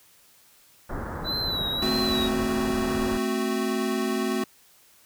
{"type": "low-pass noise", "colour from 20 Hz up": "pink", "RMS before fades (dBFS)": -33, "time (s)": [0.89, 3.18], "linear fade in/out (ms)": 10, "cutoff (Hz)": 1700, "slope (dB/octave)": 48}
{"type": "tone with vibrato", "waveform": "triangle", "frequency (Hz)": 3954, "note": "B7", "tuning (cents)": 1, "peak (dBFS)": -25, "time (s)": [1.24, 2.3], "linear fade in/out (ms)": 50, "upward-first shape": "sine", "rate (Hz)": 1.7, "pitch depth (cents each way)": 62}
{"type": "chord", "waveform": "square", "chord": "F# diminished", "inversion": "first", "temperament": "equal", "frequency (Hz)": [220, 261.6, 370], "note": ["A3", "C4", "F#4"], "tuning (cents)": [0, 0, 0], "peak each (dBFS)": [-29, -30, -29], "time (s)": [1.82, 4.44], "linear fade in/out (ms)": 5}
{"effects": ["white hiss -57 dBFS RMS until 5.05 s"]}